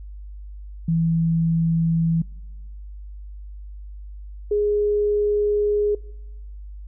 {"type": "tone pair in turn", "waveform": "sine", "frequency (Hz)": [164.81, 415.3], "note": ["E3", "G#4"], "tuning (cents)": [0, 0], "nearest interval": "octave + major third", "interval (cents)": 1600, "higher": "second", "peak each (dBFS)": -17, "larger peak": "neither", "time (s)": [[0.88, 2.22], [4.51, 5.95]], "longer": "second", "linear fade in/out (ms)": 5, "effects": ["noise-tail reverb RT60 1.0 s tail -24 dB re dry", "added 50 Hz sine -34 dBFS peak until 6.87 s"]}